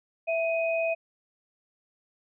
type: tone pair together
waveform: sine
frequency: 660 / 2502 Hz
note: E5 / D#7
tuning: +2 / +9 cents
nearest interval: octave + major seventh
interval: 2307 cents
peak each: -25 / -31 dBFS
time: 0.27-0.95 s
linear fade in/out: 20 ms
effects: none